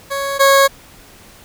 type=tone pair in turn; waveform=20% pulse; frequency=554.4 / 549.3 Hz; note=C#5 / C#5; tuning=0 / -16 cents; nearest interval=unison; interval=16 cents; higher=first; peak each=-14 / -3 dBFS; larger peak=second; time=0.1-0.39 / 0.39-0.68 s; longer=neither; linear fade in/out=20 ms; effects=pink hiss -43 dBFS RMS until 1.44 s